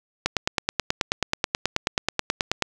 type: click train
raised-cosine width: 0.2 ms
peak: -3 dBFS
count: 23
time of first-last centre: 0.26-2.623 s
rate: 9.31 Hz
effects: none